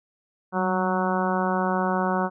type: harmonic tone with a mistuned harmonic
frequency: 185 Hz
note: F#3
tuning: in tune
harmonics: 1 / 2 / 3 / 4 / 5 / 6 / 7 / 8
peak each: -26 / -30 / -30 / -29 / -29 / -31 / -33 / -33 dBFS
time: 0.52-2.3 s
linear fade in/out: 50 ms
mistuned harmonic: 1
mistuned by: +31 cents
effects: none